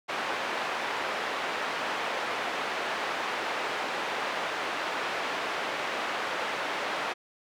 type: band-pass noise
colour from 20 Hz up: pink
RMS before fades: -32 dBFS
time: 0.08-7.14 s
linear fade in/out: 20 ms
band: 570 to 2600 Hz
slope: 12 dB/octave
effects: none